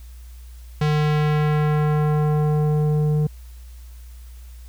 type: tone with low-pass filter sweep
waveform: square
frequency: 150.9 Hz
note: D3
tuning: 47 cents sharp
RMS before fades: -19 dBFS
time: 0.81-3.27 s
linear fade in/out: 5 ms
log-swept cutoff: 4500 to 360 Hz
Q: 0.88
effects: added 60 Hz sine -37 dBFS peak until 4.68 s + white hiss -54 dBFS RMS until 4.68 s